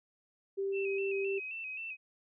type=tone; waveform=sine; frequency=392 Hz; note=G4; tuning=in tune; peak=-31 dBFS; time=0.57-1.4 s; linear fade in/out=20 ms
type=tone with vibrato; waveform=sine; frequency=2600 Hz; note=E7; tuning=24 cents flat; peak=-38 dBFS; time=0.72-1.97 s; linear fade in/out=50 ms; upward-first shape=square; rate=3.8 Hz; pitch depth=48 cents each way
effects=none